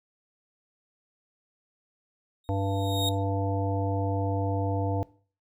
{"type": "tone with exponential growth", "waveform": "40% pulse", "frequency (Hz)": 3729, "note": "A#7", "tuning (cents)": 0, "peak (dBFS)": -23, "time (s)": [2.44, 3.09], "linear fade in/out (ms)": 2, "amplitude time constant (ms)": 140}
{"type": "harmonic tone", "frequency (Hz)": 98, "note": "G2", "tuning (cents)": 0, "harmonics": [1, 3, 5, 7, 9], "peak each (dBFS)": [-27, -32, -34, -35, -37], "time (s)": [2.49, 5.03], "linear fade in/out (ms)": 0}
{"effects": ["noise-tail reverb RT60 0.4 s tail -19 dB re dry"]}